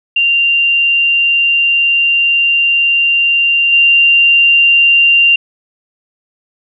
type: tone with level steps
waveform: sine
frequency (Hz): 2779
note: F7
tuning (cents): -9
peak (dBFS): -8 / -5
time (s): 0.16-5.36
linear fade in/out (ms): 5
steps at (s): 3.72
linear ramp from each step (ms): 10
effects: none